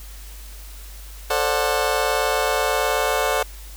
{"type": "chord", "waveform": "25% pulse", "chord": "D dominant seventh", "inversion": "second", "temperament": "just", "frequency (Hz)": [440.5, 528.6, 587.3, 734.2], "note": ["A4", "C5", "D5", "F#5"], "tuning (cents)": [2, 18, 0, -14], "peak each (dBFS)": -21, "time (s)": [1.3, 3.43], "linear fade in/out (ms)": 5, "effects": ["added 50 Hz sine -36 dBFS peak until 3.76 s", "white hiss -44 dBFS RMS until 3.76 s"]}